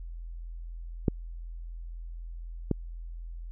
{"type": "clicks", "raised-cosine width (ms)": 3, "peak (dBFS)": [-10, -12], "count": 2, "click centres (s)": [1.082, 2.713], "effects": ["added 42 Hz sine -37 dBFS peak until 3.51 s"]}